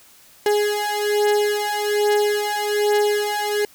35% pulse beating tone pair, 415.3 / 416.5 Hz, G#4 / G#4, 0 / +5 cents, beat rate 1.2 Hz, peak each -19 dBFS, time 0.46-3.65 s, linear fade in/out 2 ms, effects white hiss -50 dBFS RMS until 3.74 s

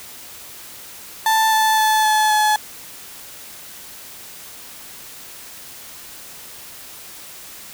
35% pulse tone with pitch steps, 883 / 875.4 / 867.8 / 860.3 / 852.9 Hz, A5 / A5 / A5 / A5 / G#5, +6 / -9 / -24 / -39 / +46 cents, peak -12 dBFS, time 1.26-2.56 s, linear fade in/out 2 ms, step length 260 ms, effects white hiss -38 dBFS RMS until 7.73 s

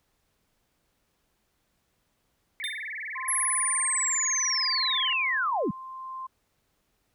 sine tone with vibrato, 1975 Hz, B6, in tune, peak -33 dBFS, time 2.6-5.13 s, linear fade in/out 0 ms, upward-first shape sine, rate 20 Hz, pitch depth 270 cents each way
square tone with exponential decay, 3600 Hz, A7, 39 cents sharp, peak -28 dBFS, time 2.64-2.91 s, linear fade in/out 0 ms, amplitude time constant 57 ms
sine tone with tremolo, 1046.5 Hz, C6, in tune, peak -32 dBFS, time 3.15-6.27 s, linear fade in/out 10 ms, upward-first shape sine, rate 0.67 Hz, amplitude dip 50%
sine linear sweep, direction down, 11170 to 144.3 Hz, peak -24 dBFS, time 3.28-5.71 s, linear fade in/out 5 ms
effects pink hiss -73 dBFS RMS until 7.14 s

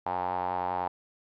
sawtooth tone with band-pass filter, 90.5 Hz, F#2, 38 cents flat, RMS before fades -31 dBFS, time 0.06-0.88 s, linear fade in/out 5 ms, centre 850 Hz, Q 6.4, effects resampled to 11025 Hz

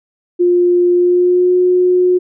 sine tone with pitch glide, 353.4 to 362.1 Hz, F4 to F#4, +21 to -37 cents, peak -8 dBFS, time 0.39-2.19 s, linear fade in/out 20 ms, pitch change +42 cents, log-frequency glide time 0.94-1.55 s, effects none

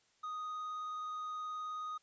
triangle tone with vibrato, 1244.5 Hz, D#6, in tune, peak -37 dBFS, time 0.23-1.98 s, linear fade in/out 10 ms, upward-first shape sine, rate 19 Hz, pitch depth 8 cents each way, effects white hiss -72 dBFS RMS until 2.02 s + resampled to 16000 Hz

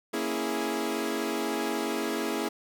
sawtooth chord, A# half-diminished seventh, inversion none, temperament equal, 233.1 / 277.2 / 329.6 / 415.3 Hz, A#3 / C#4 / E4 / G#4, 0 / 0 / 0 / 0 cents, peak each -31 / -31 / -29 / -29 dBFS, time 0.13-2.49 s, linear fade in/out 10 ms, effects none

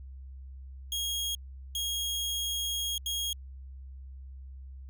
sawtooth tone bursts at uneven times, 3274 Hz, G#7, 25 cents flat, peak -27 dBFS, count 3, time 0.92-1.35 / 1.75-2.98 / 3.06-3.33 s, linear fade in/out 2 ms, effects added 66 Hz sine -42 dBFS peak until 4.89 s

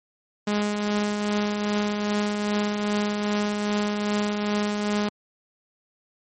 sawtooth tone with tremolo, 207.7 Hz, G#3, in tune, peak -17 dBFS, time 0.47-5.09 s, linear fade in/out 5 ms, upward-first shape triangle, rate 2.5 Hz, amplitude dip 40%, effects MP3 32 kbps

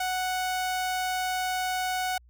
sawtooth tone, 740 Hz, F#5, in tune, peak -23 dBFS, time 0-2.18 s, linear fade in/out 5 ms, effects added 60 Hz sine -53 dBFS peak until 2.29 s

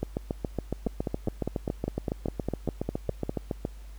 two click trains, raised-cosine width 2 ms, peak -15 / -15 dBFS, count 13 / 27, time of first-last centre 0.87-3.294 / 0.03-3.651 s, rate 4.95 / 7.18 Hz, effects added 50 Hz sine -41 dBFS peak until 3.98 s + pink hiss -58 dBFS RMS until 3.98 s

